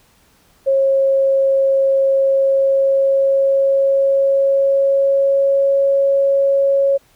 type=tone with pitch glide; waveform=sine; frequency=542 to 551.8 Hz; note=C#5 to C#5; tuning=-39 to -8 cents; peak=-11 dBFS; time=0.66-6.98 s; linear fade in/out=20 ms; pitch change=+31 cents; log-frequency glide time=2.09-5.78 s; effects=pink hiss -54 dBFS RMS until 7.15 s